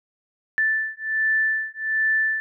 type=beating tone pair; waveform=sine; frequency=1760 / 1761.3 Hz; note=A6 / A6; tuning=0 / +1 cents; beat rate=1.3 Hz; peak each=-23 dBFS; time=0.58-2.4 s; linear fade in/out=0 ms; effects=none